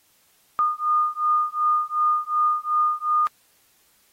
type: beating tone pair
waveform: sine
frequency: 1220 / 1222.7 Hz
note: D#6 / D#6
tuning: -34 / -31 cents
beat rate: 2.7 Hz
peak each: -22 dBFS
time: 0.59-3.27 s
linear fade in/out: 0 ms
effects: white hiss -61 dBFS RMS until 4.12 s + AAC 48 kbps